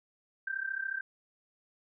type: tone with amplitude modulation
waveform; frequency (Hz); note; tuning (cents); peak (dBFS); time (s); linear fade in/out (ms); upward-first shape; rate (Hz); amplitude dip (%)
sine; 1568; G6; 0; -29; 0.47-1.01; 5; sine; 33.9; 85
effects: none